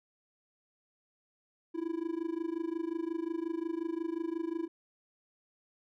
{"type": "tone with amplitude modulation", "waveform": "triangle", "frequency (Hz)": 331.4, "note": "E4", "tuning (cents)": 9, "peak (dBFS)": -27, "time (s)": [1.74, 4.68], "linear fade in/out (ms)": 20, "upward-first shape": "sine", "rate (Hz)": 25.6, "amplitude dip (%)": 90, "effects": []}